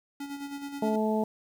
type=tone with tremolo; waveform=square; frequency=281.9 Hz; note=C#4; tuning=29 cents sharp; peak=-34 dBFS; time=0.2-0.96 s; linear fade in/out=5 ms; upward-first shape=sine; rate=9.4 Hz; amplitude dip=60%
type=harmonic tone; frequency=216.8 Hz; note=A3; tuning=25 cents flat; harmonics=1 / 2 / 3 / 4; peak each=-27 / -30 / -32 / -33 dBFS; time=0.82-1.24 s; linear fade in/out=5 ms
effects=9-bit